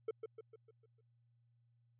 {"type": "tone with echo", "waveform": "triangle", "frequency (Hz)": 442.9, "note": "A4", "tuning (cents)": 11, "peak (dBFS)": -33, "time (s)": [0.08, 0.11], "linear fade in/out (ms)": 5, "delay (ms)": 150, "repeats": 6, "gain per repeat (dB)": -6, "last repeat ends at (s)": 1.01, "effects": ["added 118 Hz sine -70 dBFS peak until 1.99 s", "resampled to 8000 Hz"]}